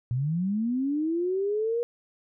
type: linear sweep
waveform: sine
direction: up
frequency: 116.2 to 480 Hz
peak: -24 dBFS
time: 0.11-1.83 s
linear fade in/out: 0 ms
effects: none